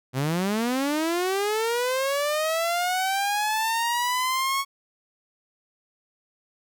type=linear sweep; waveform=sawtooth; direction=up; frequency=123.47 to 1108.7 Hz; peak=-19 dBFS; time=0.13-4.65 s; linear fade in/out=50 ms; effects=none